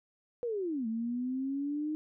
sine linear two-way sweep, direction down then up, 493.9 to 220 to 309.7 Hz, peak -31 dBFS, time 0.43-1.95 s, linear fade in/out 0 ms, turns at 0.87 s, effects none

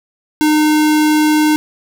square tone, 305.2 Hz, D#4, 33 cents flat, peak -10 dBFS, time 0.41-1.56 s, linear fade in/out 0 ms, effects none

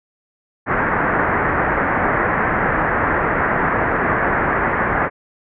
white low-pass noise, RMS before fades -18 dBFS, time 0.66-5.1 s, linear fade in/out 50 ms, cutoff 1900 Hz, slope 48 dB/octave, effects none

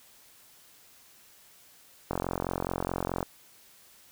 click train, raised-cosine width 1 ms, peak -15 dBFS, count 51, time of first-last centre 2.11-3.229 s, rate 44.7 Hz, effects white hiss -57 dBFS RMS until 4.11 s

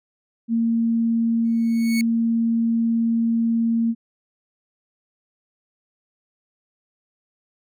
sine tone, 229.6 Hz, A#3, 26 cents flat, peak -17 dBFS, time 0.48-3.95 s, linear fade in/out 50 ms
sawtooth tone with exponential growth, 2217 Hz, C#7, in tune, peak -20 dBFS, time 1.45-2.01 s, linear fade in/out 1 ms, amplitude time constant 120 ms
effects none

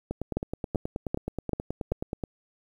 two click trains, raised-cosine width 2 ms, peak -13 / -17 dBFS, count 5 / 21, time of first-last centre 0.37-1.92 / 0.11-2.238 s, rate 2.58 / 9.4 Hz, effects 9-bit

